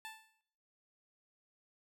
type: tone with exponential decay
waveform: 15% pulse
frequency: 880 Hz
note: A5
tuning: in tune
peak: -36 dBFS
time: 0.05-0.41 s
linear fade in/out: 0 ms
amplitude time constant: 78 ms
effects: noise-tail reverb RT60 0.8 s tail -22 dB re dry

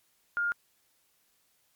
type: tone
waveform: sine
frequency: 1413 Hz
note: F6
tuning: 20 cents sharp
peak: -26 dBFS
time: 0.37-0.52 s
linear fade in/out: 0 ms
effects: white hiss -70 dBFS RMS until 1.75 s + MP3 96 kbps

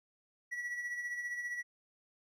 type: tone with tremolo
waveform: triangle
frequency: 1939 Hz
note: B6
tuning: 32 cents flat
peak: -33 dBFS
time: 0.51-1.63 s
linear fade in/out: 20 ms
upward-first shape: sine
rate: 15 Hz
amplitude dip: 50%
effects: none

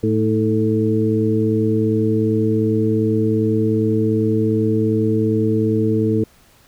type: harmonic tone with a mistuned harmonic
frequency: 110 Hz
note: A2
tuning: in tune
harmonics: 1 / 2 / 3 / 4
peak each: -20 / -20 / -20 / -20 dBFS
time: 0.03-6.24 s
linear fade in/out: 5 ms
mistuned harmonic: 3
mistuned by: -39 cents
effects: pink hiss -52 dBFS RMS until 6.67 s

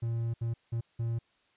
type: tone bursts at uneven times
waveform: triangle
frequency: 115.8 Hz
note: A#2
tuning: 11 cents flat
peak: -27 dBFS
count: 4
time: 0.02-0.34 / 0.41-0.54 / 0.72-0.81 / 0.99-1.19 s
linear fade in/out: 10 ms
effects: white hiss -69 dBFS RMS until 1.56 s + resampled to 8000 Hz

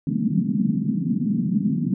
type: band-pass noise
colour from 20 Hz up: white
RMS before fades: -22 dBFS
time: 0.07-1.94 s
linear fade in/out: 2 ms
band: 150 to 250 Hz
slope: 48 dB/octave
effects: none

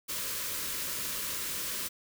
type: band-stop noise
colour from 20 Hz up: white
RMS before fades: -35 dBFS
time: 0.08-1.89 s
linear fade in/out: 20 ms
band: 630 to 930 Hz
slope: 96 dB/octave
effects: none

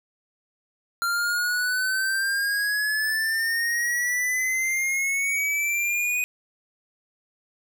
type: exponential sweep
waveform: square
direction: up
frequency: 1380 to 2489 Hz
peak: -23 dBFS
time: 1.02-6.24 s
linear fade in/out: 0 ms
effects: none

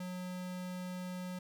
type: tone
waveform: square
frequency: 181.8 Hz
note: F#3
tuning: 30 cents flat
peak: -40 dBFS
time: 0-1.39 s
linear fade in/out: 5 ms
effects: none

